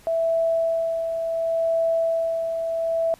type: tone with tremolo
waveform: sine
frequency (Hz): 659.3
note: E5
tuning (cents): 0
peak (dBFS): -18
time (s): 0.07-3.14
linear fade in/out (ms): 0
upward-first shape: sine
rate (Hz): 0.7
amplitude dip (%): 45
effects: pink hiss -52 dBFS RMS until 3.19 s + resampled to 32000 Hz